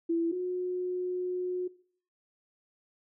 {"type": "tone pair in turn", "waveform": "sine", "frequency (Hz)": [334.3, 362.7], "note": ["E4", "F#4"], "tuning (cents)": [24, -34], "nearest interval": "minor second", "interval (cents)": 142, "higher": "second", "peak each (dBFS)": [-25, -30], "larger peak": "first", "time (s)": [[0.09, 0.32], [0.32, 1.68]], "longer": "second", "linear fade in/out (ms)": 10, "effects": ["noise-tail reverb RT60 0.5 s tail -19 dB re dry"]}